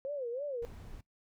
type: tone with vibrato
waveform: sine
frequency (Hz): 523.3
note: C5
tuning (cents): 0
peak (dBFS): -34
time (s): 0.05-0.65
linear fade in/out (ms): 0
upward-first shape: sine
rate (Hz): 3.1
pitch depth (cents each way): 200
type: noise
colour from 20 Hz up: brown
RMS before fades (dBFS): -47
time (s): 0.62-1.01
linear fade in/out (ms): 5
effects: noise-tail reverb RT60 0.1 s tail -18 dB re dry